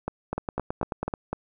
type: two click trains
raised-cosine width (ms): 1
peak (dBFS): -14 / -14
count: 8 / 6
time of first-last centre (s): 0.38-1.138 / 0.08-1.33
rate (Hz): 9.23 / 4
effects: none